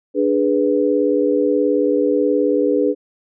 sine chord, G# diminished, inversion second, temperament equal, 293.7 / 415.3 / 493.9 Hz, D4 / G#4 / B4, 0 / 0 / 0 cents, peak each -18 dBFS, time 0.14-2.95 s, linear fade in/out 50 ms, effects none

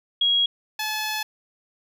sine / 10% pulse tone pair in turn, 3300 / 860 Hz, G#7 / A5, -12 / -40 cents, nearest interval octave + major seventh, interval 2328 cents, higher first, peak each -17 / -17 dBFS, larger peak neither, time 0.21-0.46 / 0.79-1.23 s, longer second, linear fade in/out 5 ms, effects none

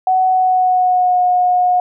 sine tone with pitch glide, 747 to 723.6 Hz, F#5 to F#5, +16 to -39 cents, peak -10 dBFS, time 0.07-1.8 s, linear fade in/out 2 ms, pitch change -55 cents, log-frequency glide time 0.27-1.21 s, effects none

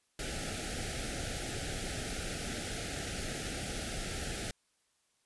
pink band-stop noise, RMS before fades -38 dBFS, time 0.19-4.51 s, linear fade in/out 2 ms, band 820 to 1300 Hz, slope 96 dB/octave, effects white hiss -75 dBFS RMS until 5.25 s + resampled to 24000 Hz

